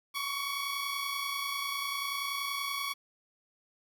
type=tone pair together; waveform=15% pulse; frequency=1100 / 1130.3 Hz; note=C#6 / C#6; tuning=-14 / +33 cents; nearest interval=unison; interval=47 cents; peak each=-31 / -28 dBFS; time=0.14-2.94 s; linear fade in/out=20 ms; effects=10-bit